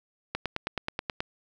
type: click train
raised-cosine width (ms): 0.3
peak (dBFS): -13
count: 9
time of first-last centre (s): 0.35-1.205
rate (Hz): 9.36
effects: none